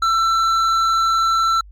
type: tone with hard clipping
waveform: sine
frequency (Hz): 1338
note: E6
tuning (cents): +25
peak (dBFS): -16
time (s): 0.02-1.61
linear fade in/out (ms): 5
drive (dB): 8
effects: added 50 Hz sine -39 dBFS peak until 1.71 s + Opus 48 kbps